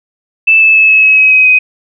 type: tone with pitch steps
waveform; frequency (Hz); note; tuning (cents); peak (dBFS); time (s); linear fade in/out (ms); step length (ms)
sine; 2637 / 2619 / 2601 / 2583 / 2565 / 2547 / 2530 / 2512; E7 / E7 / E7 / E7 / E7 / D#7 / D#7 / D#7; 0 / -12 / -24 / -36 / -48 / +40 / +28 / +16; -3; 0.47-1.59; 10; 140
effects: none